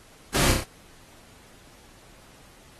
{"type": "noise with echo", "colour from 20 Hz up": "pink", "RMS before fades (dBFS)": -24, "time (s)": [0.34, 0.52], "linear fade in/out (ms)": 10, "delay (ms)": 31, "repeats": 4, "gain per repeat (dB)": -3, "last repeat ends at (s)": 0.644, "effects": ["pink hiss -53 dBFS RMS until 2.79 s", "AAC 32 kbps"]}